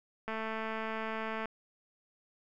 click train, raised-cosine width 0.5 ms, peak -23 dBFS, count 261, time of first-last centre 0.28-1.456 s, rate 221 Hz, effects none

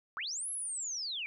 sine linear two-way sweep, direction up then down, 1046.5 to 11175 to 2251 Hz, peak -35 dBFS, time 0.17-1.26 s, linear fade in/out 0 ms, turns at 0.5 s, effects none

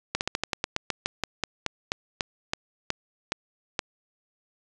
slowing click train, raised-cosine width 0.2 ms, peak -8 dBFS, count 19, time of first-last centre 0.15-3.792 s, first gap 59 ms, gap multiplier 1.13, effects resampled to 22050 Hz + 7-bit

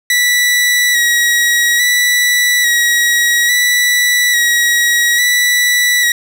sawtooth tone with vibrato, 1935 Hz, B6, 36 cents flat, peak -6 dBFS, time 0.1-6.12 s, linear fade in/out 2 ms, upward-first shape square, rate 0.59 Hz, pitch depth 24 cents each way, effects none

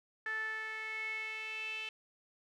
sawtooth tone with band-pass filter sweep, 438.1 Hz, A4, 7 cents flat, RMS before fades -40 dBFS, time 0.26-1.89 s, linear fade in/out 2 ms, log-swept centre 1700 to 2800 Hz, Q 8.9, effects none

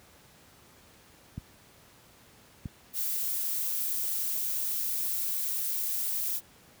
clicks, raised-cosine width 5 ms, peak -22 dBFS, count 2, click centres 1.379 / 2.657 s
violet noise, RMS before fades -31 dBFS, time 2.93-6.41 s, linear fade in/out 50 ms
effects pink hiss -57 dBFS RMS until 6.8 s + high-pass 60 Hz 12 dB/octave

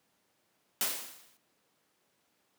white noise with exponential decay, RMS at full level -28 dBFS, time 0.81-1.37 s, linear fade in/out 1 ms, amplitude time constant 120 ms, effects pink hiss -73 dBFS RMS until 2.58 s + high-pass 200 Hz 12 dB/octave

